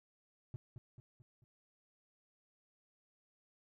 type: tone with echo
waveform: triangle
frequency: 123.47 Hz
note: B2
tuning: in tune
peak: -38 dBFS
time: 0.54-0.56 s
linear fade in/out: 0 ms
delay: 220 ms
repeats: 4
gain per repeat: -6 dB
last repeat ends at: 1.44 s
effects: none